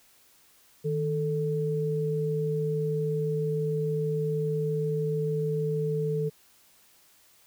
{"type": "tone pair together", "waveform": "sine", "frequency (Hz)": [155.56, 440.3], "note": ["D#3", "A4"], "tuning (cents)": [0, 1], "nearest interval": "octave + tritone", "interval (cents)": 1801, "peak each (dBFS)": -28, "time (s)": [0.84, 6.3], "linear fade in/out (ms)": 20, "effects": ["white hiss -60 dBFS RMS until 7.46 s"]}